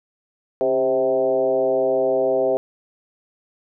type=tone with frequency modulation; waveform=sine; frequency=523.3 Hz; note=C5; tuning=in tune; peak=-16 dBFS; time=0.61-2.57 s; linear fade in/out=0 ms; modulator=126 Hz; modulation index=1.3; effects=none